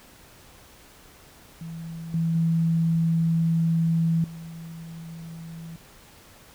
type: tone with level steps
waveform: sine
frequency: 164.81 Hz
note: E3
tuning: in tune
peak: -33 / -21 / -19 / -36 dBFS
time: 1.61-5.76 s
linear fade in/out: 2 ms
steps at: 2.14 / 2.35 / 4.24 s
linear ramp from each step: 2 ms
effects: pink hiss -51 dBFS RMS until 6.54 s